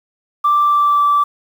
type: tone with pitch glide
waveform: sine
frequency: 1174.7 to 1162.5 Hz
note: D6 to D6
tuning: 0 to -18 cents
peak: -9 dBFS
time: 0.44-1.24 s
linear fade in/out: 10 ms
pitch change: -18 cents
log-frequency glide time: 0.62-1.02 s
effects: tanh soft clip ceiling -6 dBFS + 7-bit